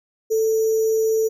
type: tone with sample-and-hold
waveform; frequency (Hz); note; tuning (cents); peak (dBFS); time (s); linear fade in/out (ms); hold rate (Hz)
sine; 442.2; A4; +9; -16; 0.3-1.29; 20; 6300
effects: none